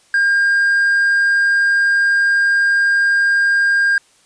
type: tone with hard clipping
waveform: sine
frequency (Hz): 1608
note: G6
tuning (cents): +44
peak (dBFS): -12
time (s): 0.14-3.98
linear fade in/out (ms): 2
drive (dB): 2
effects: white hiss -53 dBFS RMS until 4.25 s + resampled to 22050 Hz